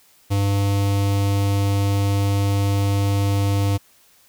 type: tone with notch filter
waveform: square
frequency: 99.8 Hz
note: G2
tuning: 32 cents sharp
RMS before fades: -19 dBFS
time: 0.3-3.78 s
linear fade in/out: 20 ms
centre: 1600 Hz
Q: 1.9
effects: white hiss -55 dBFS RMS until 4.28 s